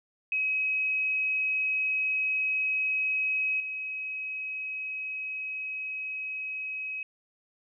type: tone with level steps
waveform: sine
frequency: 2546 Hz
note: D#7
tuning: 39 cents sharp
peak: -25 / -32 dBFS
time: 0.32-7.03 s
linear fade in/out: 2 ms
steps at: 3.6 s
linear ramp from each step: 2 ms
effects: none